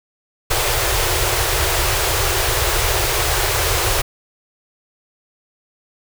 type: band-stop noise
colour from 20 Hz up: pink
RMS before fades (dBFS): -18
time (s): 0.5-4.02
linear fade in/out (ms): 10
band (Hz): 130 to 340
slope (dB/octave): 96
effects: none